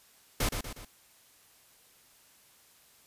pink noise with echo, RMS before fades -28 dBFS, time 0.4-0.49 s, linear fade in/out 5 ms, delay 120 ms, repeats 3, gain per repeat -6 dB, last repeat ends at 0.85 s, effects white hiss -61 dBFS RMS until 3.06 s + resampled to 32000 Hz

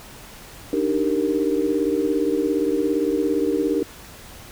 sine chord, Eb major seventh, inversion third, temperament equal with one note detuned, 293.7 / 311.1 / 392 / 464.8 Hz, D4 / Eb4 / G4 / Bb4, 0 / 0 / 0 / -5 cents, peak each -24 dBFS, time 0.73-3.83 s, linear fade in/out 2 ms, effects pink hiss -42 dBFS RMS until 4.51 s

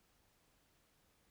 silence, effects pink hiss -74 dBFS RMS until 1.3 s

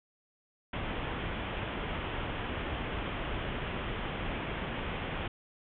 pink low-pass noise, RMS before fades -36 dBFS, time 0.73-5.28 s, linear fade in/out 5 ms, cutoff 3400 Hz, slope 96 dB/octave, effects none

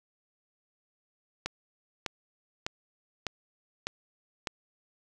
click train, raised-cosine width 0.2 ms, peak -14 dBFS, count 6, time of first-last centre 1.46-4.472 s, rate 1.66 Hz, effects none

